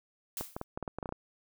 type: noise with exponential decay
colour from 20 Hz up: blue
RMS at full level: -35 dBFS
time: 0.37-0.64 s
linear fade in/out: 1 ms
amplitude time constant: 58 ms
type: clicks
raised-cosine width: 1 ms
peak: -22 dBFS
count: 11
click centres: 0.41 / 0.565 / 0.614 / 0.775 / 0.827 / 0.878 / 0.986 / 1.028 / 1.058 / 1.091 / 1.124 s
effects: none